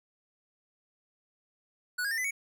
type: tone with pitch steps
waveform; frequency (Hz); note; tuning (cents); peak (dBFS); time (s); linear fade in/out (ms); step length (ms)
square; 1473 / 1634.4 / 1813.5 / 2012 / 2233; F#6 / G#6 / A#6 / B6 / C#7; -8 / -28 / -48 / +32 / +12; -30; 1.98-2.31; 10; 66
effects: none